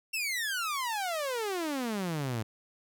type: exponential sweep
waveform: sawtooth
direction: down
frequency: 2738 to 105.9 Hz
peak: -27 dBFS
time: 0.13-2.43 s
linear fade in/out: 10 ms
effects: none